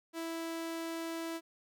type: tone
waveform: sawtooth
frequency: 329.6 Hz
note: E4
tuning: in tune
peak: -33 dBFS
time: 0.13-1.41 s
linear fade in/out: 50 ms
effects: none